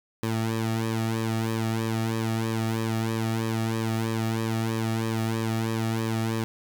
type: tone with flanger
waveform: sawtooth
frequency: 112.4 Hz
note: A2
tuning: 37 cents sharp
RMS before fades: -27 dBFS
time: 0.23-6.44 s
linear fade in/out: 0 ms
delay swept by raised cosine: 1.4 to 1.99 ms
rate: 3.1 Hz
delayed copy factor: -0.85
effects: none